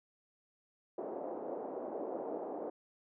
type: band-pass noise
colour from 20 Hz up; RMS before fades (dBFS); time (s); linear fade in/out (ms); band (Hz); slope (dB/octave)
pink; -41; 0.98-2.7; 5; 330 to 710; 24
effects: none